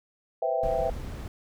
sine chord, C major seventh, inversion third, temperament equal, 493.9 / 523.3 / 659.3 / 784 Hz, B4 / C5 / E5 / G5, 0 / 0 / 0 / 0 cents, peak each -32 / -31 / -27 / -31 dBFS, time 0.42-0.9 s, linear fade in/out 5 ms
brown noise, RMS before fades -35 dBFS, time 0.63-1.28 s, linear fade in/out 2 ms
effects none

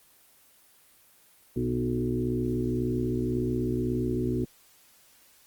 harmonic tone with a mistuned harmonic, 61.9 Hz, B1, 5 cents sharp, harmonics 1 / 2 / 4 / 5 / 6 / 7, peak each -37 / -31 / -30 / -34 / -31 / -39 dBFS, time 1.56-4.45 s, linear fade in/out 5 ms, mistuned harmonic 6, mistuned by -26 cents, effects white hiss -59 dBFS RMS until 5.46 s + Opus 24 kbps

